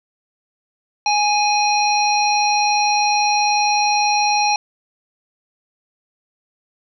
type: harmonic tone with a mistuned harmonic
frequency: 830.6 Hz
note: G#5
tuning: in tune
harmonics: 1 / 3 / 5 / 7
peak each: -16 / -21 / -23 / -24 dBFS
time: 1.06-4.56 s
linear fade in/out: 2 ms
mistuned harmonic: 7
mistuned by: -59 cents
effects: none